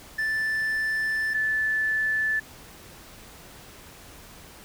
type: tone pair in turn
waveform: triangle / sine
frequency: 1760 / 1747.8 Hz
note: A6 / A6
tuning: 0 / -12 cents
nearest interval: unison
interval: 12 cents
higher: first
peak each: -22 dBFS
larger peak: neither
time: 0.18-1.34 / 1.34-2.4 s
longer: first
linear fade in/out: 10 ms
effects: pink hiss -47 dBFS RMS until 4.64 s